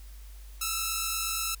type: tone pair together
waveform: 5% pulse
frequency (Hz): 1299.5 / 1348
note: E6 / E6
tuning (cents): -25 / +38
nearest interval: minor second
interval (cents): 63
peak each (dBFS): -20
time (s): 0.61-1.55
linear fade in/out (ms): 5
effects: added 50 Hz sine -43 dBFS peak until 1.6 s + white hiss -57 dBFS RMS until 1.6 s